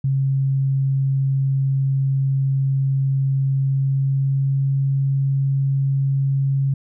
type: tone with pitch glide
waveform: sine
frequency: 135.6 to 136.78 Hz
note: C#3 to C#3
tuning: -38 to -23 cents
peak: -16 dBFS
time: 0.04-6.74 s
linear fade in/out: 5 ms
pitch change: +15 cents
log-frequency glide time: 3.55-4.72 s
effects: none